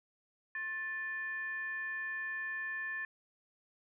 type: tone with frequency modulation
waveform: sine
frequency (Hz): 1760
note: A6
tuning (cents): 0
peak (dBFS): -36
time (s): 0.55-3.05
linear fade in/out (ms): 2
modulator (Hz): 690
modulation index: 0.38
effects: none